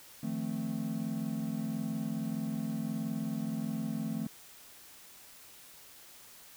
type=chord; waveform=triangle; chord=F dominant seventh; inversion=third; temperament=equal; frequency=155.56 / 174.61 / 220 / 261.6 Hz; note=Eb3 / F3 / A3 / C4; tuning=0 / 0 / 0 / 0 cents; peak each=-38 / -39 / -33 / -38 dBFS; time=0.23-4.27 s; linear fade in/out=5 ms; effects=white hiss -54 dBFS RMS until 6.56 s